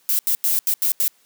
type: noise bursts at uneven times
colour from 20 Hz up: violet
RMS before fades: -19 dBFS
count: 6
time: 0.09-0.19 / 0.27-0.35 / 0.44-0.59 / 0.67-0.74 / 0.82-0.92 / 1-1.08 s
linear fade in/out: 0 ms
effects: white hiss -59 dBFS RMS until 1.25 s + high-pass 150 Hz 12 dB/octave